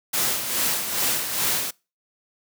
white noise with tremolo, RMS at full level -22 dBFS, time 0.13-1.71 s, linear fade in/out 10 ms, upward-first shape sine, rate 2.4 Hz, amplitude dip 55%, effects noise-tail reverb RT60 0.3 s tail -25 dB re dry + high-pass 100 Hz 12 dB/octave

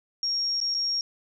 sine tone with dropouts, 5570 Hz, F8, 5 cents flat, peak -24 dBFS, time 0.23-1.01 s, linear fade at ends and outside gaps 1 ms, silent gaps 0.603-0.613 / 0.742-0.747 s, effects 11-bit

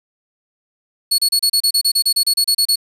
sawtooth tone bursts, 4382 Hz, C#8, 21 cents flat, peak -9 dBFS, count 16, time 1.11-2.759 s, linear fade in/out 10 ms, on 74 ms, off 31 ms, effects resampled to 32000 Hz + 7-bit

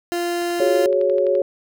30% pulse tone, 347 Hz, F4, 11 cents flat, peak -18 dBFS, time 0.12-0.86 s, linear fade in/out 0 ms
click train, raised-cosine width 0.3 ms, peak -24 dBFS, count 12, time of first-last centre 0.42-1.352 s, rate 11.8 Hz
sine chord, F# suspended second, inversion none, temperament just, 370 / 416.2 / 555 Hz, F#4 / G#4 / C#5, 0 / +4 / +2 cents, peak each -21 / -22 / -17 dBFS, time 0.6-1.42 s, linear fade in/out 2 ms
effects none

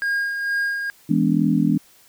triangle tone with tremolo, 1624 Hz, G#6, 39 cents flat, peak -17 dBFS, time 0.02-0.9 s, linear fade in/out 0 ms, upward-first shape sine, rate 2.2 Hz, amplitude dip 45%
sine chord, E dominant seventh, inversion none, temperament equal with one note detuned, 164.81 / 207.7 / 246.9 / 289.6 Hz, E3 / G#3 / B3 / D4, 0 / 0 / 0 / -24 cents, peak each -21 dBFS, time 1.09-1.78 s, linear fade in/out 10 ms
effects white hiss -53 dBFS RMS until 2.08 s

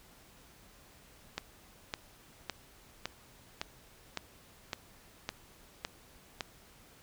click train, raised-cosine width 0.2 ms, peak -17 dBFS, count 10, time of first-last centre 1.38-6.408 s, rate 1.79 Hz, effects pink hiss -59 dBFS RMS until 7.02 s

